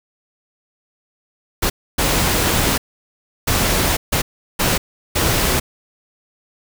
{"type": "noise bursts at uneven times", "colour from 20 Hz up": "pink", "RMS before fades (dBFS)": -17, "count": 6, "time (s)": [[1.62, 1.7], [1.98, 2.78], [3.47, 3.97], [4.12, 4.22], [4.59, 4.78], [5.15, 5.6]], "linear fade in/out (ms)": 10, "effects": []}